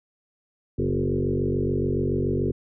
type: tone with frequency modulation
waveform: sine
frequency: 250 Hz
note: B3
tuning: 21 cents sharp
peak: -21 dBFS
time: 0.78-2.52 s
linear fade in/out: 10 ms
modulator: 47 Hz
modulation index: 4
effects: none